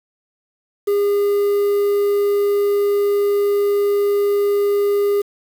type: tone with quantisation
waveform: triangle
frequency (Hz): 406.3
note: G#4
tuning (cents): -38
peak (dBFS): -12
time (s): 0.87-5.22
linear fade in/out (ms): 10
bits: 6
effects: none